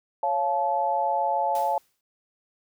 sine chord, Db augmented, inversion none, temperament just, 554.4 / 693 / 866.2 Hz, Db5 / F5 / A5, 0 / -14 / -27 cents, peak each -29 / -27 / -24 dBFS, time 0.23-1.78 s, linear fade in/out 2 ms
white noise with exponential decay, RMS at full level -40 dBFS, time 1.55-2.01 s, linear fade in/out 2 ms, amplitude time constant 100 ms
effects none

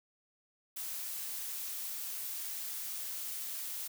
blue noise, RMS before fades -40 dBFS, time 0.76-3.88 s, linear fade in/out 10 ms, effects none

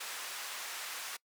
pink band-pass noise, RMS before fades -42 dBFS, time 0-1.17 s, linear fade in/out 10 ms, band 1100 to 14000 Hz, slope 12 dB/octave, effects noise-tail reverb RT60 0.1 s tail -23 dB re dry

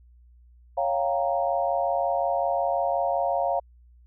sine chord, G half-diminished seventh, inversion second, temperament equal, 554.4 / 698.5 / 784 / 932.3 Hz, Db5 / F5 / G5 / Bb5, 0 / 0 / 0 / 0 cents, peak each -27 / -25 / -31 / -31 dBFS, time 0.77-3.6 s, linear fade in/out 10 ms, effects added 60 Hz sine -51 dBFS peak until 4.06 s

